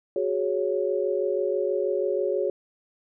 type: chord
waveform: sine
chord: F# suspended second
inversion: none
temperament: just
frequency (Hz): 370 / 416.2 / 555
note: F#4 / G#4 / C#5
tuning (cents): 0 / +4 / +2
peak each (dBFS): -27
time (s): 0.16-2.5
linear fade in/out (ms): 2
effects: none